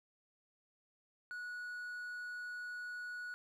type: tone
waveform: triangle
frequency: 1464 Hz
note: F#6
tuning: 19 cents flat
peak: -40 dBFS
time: 1.31-3.34 s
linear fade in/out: 0 ms
effects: none